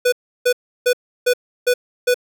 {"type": "tone bursts", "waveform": "square", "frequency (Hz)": 493.9, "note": "B4", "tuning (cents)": 0, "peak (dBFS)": -13, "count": 6, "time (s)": [0.05, 2.144], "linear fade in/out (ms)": 10, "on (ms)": 74, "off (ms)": 330, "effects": []}